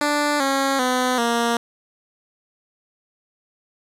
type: tone with pitch steps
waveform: 10% pulse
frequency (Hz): 293.7 / 272.5 / 252.7 / 234.5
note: D4 / C#4 / B3 / A#3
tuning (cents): 0 / -29 / +40 / +11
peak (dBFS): -10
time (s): 0.01-1.57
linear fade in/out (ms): 2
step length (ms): 390
effects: low-pass 11000 Hz 12 dB/octave + 8-bit